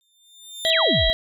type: tone with exponential growth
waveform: sawtooth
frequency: 3599 Hz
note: A7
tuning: 38 cents sharp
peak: -24 dBFS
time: 0.01-0.7 s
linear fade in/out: 0 ms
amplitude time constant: 150 ms
type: harmonic tone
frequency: 650 Hz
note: E5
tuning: 24 cents flat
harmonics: 1 / 3 / 5 / 6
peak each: -22 / -26 / -22 / -23 dBFS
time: 0.65-1.13 s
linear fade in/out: 0 ms
type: exponential sweep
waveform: sine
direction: down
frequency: 4017 to 30.25 Hz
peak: -21 dBFS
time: 0.7-1.1 s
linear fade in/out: 0 ms
effects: none